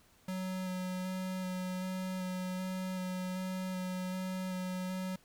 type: tone with vibrato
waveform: square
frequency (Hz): 185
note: F#3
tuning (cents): 0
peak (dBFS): -36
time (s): 0.28-5.16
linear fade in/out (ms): 5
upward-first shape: square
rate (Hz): 1.3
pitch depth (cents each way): 10
effects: pink hiss -65 dBFS RMS until 5.24 s